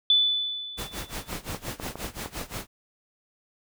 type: tone with exponential decay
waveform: sine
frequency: 3487 Hz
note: A7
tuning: 16 cents flat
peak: -15 dBFS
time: 0.1-1.3 s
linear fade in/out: 2 ms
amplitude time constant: 260 ms
type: noise with tremolo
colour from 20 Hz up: pink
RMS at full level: -33 dBFS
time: 0.77-2.67 s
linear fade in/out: 20 ms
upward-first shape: sine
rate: 5.7 Hz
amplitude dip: 90%
type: clicks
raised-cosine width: 1 ms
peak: -21 dBFS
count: 9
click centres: 1.329 / 1.547 / 1.684 / 1.799 / 1.864 / 1.956 / 2.046 / 2.26 / 2.414 s
effects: none